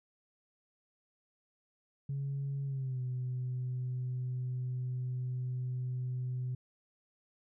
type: tone with pitch glide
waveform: sine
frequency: 138.59 to 126.36 Hz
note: C#3 to B2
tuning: 0 to +40 cents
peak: -32 dBFS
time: 2.09-6.55 s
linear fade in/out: 5 ms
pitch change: -160 cents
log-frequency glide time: 2.65-3.01 s
effects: tanh soft clip ceiling -30 dBFS

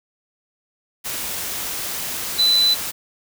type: tone in noise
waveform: sine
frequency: 4000 Hz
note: B7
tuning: 21 cents sharp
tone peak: -13 dBFS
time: 2.38-2.75 s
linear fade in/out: 20 ms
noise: white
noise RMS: -27 dBFS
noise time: 1.04-2.92 s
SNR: +11 dB
effects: none

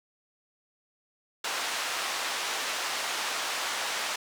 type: band-pass noise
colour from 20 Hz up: pink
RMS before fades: -32 dBFS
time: 1.44-4.16 s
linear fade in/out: 5 ms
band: 840 to 7200 Hz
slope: 12 dB/octave
effects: none

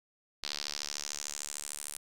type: tone with band-pass filter sweep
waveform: sawtooth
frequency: 73.3 Hz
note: D2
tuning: 3 cents flat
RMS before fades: -40 dBFS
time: 0.43-1.97 s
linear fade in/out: 5 ms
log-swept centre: 4400 to 9600 Hz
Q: 2.9
effects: none

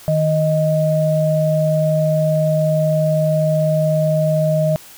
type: tone pair together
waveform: sine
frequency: 156 / 624 Hz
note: D#3 / D#5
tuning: +5 / +5 cents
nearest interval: 2 octaves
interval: 2400 cents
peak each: -16 dBFS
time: 0.08-4.76 s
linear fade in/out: 0 ms
effects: white hiss -41 dBFS RMS until 4.97 s

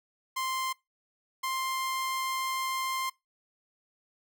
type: tone pair in turn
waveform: sawtooth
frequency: 1046.5 / 1051.1 Hz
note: C6 / C6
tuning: 0 / +8 cents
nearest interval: unison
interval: 8 cents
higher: second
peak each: -26 dBFS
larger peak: neither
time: 0.36-0.73 / 1.43-3.1 s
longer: second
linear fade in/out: 10 ms
effects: noise-tail reverb RT60 0.2 s tail -23 dB re dry

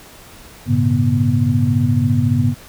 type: tone cluster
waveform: sine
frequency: 100.8 / 115.2 / 138.7 / 242.3 Hz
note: G2 / A#2 / C#3 / B3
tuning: +49 / -20 / +1 / -33 cents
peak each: -18 dBFS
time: 0.66-2.55 s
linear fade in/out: 50 ms
effects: pink hiss -41 dBFS RMS until 2.68 s

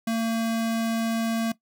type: tone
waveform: square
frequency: 226.9 Hz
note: A#3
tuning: 47 cents flat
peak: -24 dBFS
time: 0.07-1.52 s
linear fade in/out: 5 ms
effects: noise-tail reverb RT60 0.1 s tail -17 dB re dry

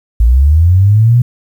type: linear sweep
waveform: sine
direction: up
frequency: 53.8 to 124.5 Hz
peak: -4 dBFS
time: 0.2-1.22 s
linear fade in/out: 5 ms
effects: 7-bit

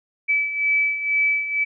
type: beating tone pair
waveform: sine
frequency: 2300 / 2302.1 Hz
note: D7 / D7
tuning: -37 / -35 cents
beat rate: 2.1 Hz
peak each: -25 / -19 dBFS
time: 0.28-1.65 s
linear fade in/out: 20 ms
effects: none

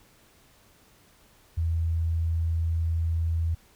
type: tone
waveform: sine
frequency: 82.41 Hz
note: E2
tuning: in tune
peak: -23 dBFS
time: 1.57-3.55 s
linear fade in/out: 10 ms
effects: pink hiss -59 dBFS RMS until 3.75 s

